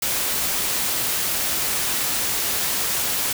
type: noise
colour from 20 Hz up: white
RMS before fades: -23 dBFS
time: 0.02-3.33 s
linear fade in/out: 5 ms
effects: none